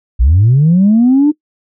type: linear sweep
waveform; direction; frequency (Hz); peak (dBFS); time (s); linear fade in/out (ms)
sine; up; 52.7 to 304.8; -4; 0.19-1.32; 20
effects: noise-tail reverb RT60 0.1 s tail -22 dB re dry + tanh soft clip ceiling -2 dBFS